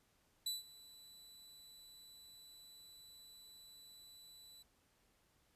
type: tone with ADSR envelope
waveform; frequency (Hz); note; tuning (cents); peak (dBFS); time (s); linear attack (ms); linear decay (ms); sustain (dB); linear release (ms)
sawtooth; 3970; B7; +8; -33; 0.46-4.63; 6; 160; -21; 11
effects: pink hiss -75 dBFS RMS until 5.55 s + resampled to 32000 Hz